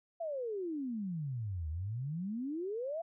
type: exponential two-way sweep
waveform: sine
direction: down then up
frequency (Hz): 690 to 75.1 to 690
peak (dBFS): -35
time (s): 0.2-3.02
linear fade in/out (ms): 10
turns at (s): 1.69
effects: none